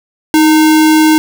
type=tone with sample-and-hold; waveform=sine; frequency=313.2 Hz; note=D#4; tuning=11 cents sharp; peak=-4 dBFS; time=0.34-1.18 s; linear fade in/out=0 ms; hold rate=1225 Hz; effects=none